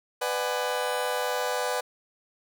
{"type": "chord", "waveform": "30% pulse", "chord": "G# half-diminished seventh", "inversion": "first", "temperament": "just", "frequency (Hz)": [498.4, 598, 747.5, 830.6], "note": ["B4", "D5", "F#5", "G#5"], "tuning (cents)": [16, 31, 17, 0], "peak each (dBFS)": [-27, -30, -31, -32], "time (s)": [0.21, 1.81], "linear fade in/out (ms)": 10, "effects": []}